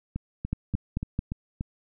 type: two click trains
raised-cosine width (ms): 5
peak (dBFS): -18 / -14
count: 6 / 4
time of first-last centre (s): 0.16-1.609 / 0.53-1.191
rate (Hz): 3.45 / 4.54
effects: none